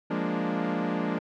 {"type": "chord", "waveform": "sawtooth", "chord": "Bb dominant seventh", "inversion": "second", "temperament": "equal", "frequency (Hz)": [174.61, 207.7, 233.1, 293.7], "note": ["F3", "Ab3", "Bb3", "D4"], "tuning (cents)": [0, 0, 0, 0], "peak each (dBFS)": -28, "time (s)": [0.1, 1.19], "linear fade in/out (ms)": 10, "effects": ["low-pass 2000 Hz 12 dB/octave"]}